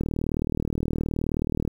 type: click train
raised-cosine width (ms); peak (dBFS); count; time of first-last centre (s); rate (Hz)
3; -13; 66; 0.01-1.677; 39
effects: 8-bit